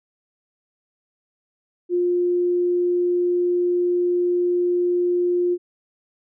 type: tone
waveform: sine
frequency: 353.8 Hz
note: F4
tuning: 23 cents sharp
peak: -17 dBFS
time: 1.89-5.58 s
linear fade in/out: 50 ms
effects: none